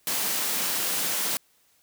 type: high-pass noise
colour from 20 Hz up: white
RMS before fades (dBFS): -27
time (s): 0.07-1.37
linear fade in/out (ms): 0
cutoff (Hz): 140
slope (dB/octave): 96
effects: white hiss -64 dBFS RMS until 1.82 s